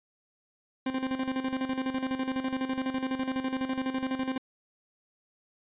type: tone with tremolo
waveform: 40% pulse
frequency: 261.6 Hz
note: C4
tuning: in tune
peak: -26 dBFS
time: 0.86-4.38 s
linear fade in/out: 5 ms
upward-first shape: square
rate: 12 Hz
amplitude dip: 65%
effects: resampled to 8000 Hz